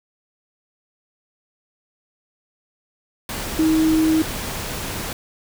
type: tone in noise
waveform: sine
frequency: 316.9 Hz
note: D#4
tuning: 32 cents sharp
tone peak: -14 dBFS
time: 3.59-4.22 s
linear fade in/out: 2 ms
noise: pink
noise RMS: -28 dBFS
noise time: 3.29-5.13 s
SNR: +11 dB
effects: none